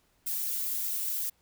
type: noise with flanger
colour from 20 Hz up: violet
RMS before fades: -32 dBFS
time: 0.26-1.3 s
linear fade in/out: 10 ms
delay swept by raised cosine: 1.7 to 5.4 ms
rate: 1.6 Hz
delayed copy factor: -0.75
effects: pink hiss -69 dBFS RMS until 1.41 s